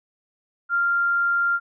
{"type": "tone", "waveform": "sine", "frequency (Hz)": 1392, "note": "F6", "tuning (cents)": -6, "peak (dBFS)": -18, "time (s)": [0.69, 1.6], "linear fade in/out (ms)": 50, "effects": []}